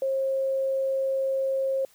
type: tone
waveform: sine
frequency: 536 Hz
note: C5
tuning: 42 cents sharp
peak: -23 dBFS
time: 0.02-1.85 s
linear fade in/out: 2 ms
effects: white hiss -59 dBFS RMS until 1.94 s